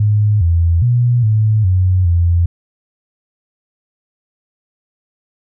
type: tone with pitch steps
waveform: sine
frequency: 105.1 / 84.3 / 121.3 / 108.3 / 92.2 / 85.8 Hz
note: G#2 / E2 / B2 / A2 / F#2 / F2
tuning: +21 / +39 / -31 / -27 / -6 / -30 cents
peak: -9 dBFS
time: 0-2.46 s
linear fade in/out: 5 ms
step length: 410 ms
effects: none